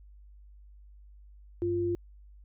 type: tone pair together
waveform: sine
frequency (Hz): 97.5 / 347.5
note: G2 / F4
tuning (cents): -9 / -9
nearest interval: octave + minor seventh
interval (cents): 2200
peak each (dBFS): -35 / -27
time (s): 1.62-1.95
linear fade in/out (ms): 0
effects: added 50 Hz sine -50 dBFS peak until 2.44 s